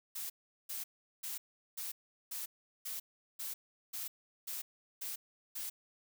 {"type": "noise bursts", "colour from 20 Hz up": "blue", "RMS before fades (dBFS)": -41, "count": 11, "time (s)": [0.15, 5.7], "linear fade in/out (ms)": 10, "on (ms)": 150, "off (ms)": 390, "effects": []}